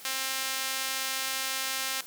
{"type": "tone with high-pass filter", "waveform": "sawtooth", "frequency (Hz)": 265.1, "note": "C4", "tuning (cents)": 23, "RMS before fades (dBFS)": -32, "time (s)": [0.05, 2.01], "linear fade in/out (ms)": 2, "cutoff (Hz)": 1900, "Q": 0.51, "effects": ["white hiss -47 dBFS RMS until 2.06 s", "high-pass 100 Hz 12 dB/octave"]}